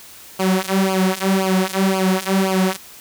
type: tone with flanger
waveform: sawtooth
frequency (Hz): 190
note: F#3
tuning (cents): +46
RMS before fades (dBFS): -18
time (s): 0.39-2.77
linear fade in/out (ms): 10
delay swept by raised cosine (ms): 0.52 to 5.32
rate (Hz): 1.9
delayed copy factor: -0.9
effects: white hiss -41 dBFS RMS until 3 s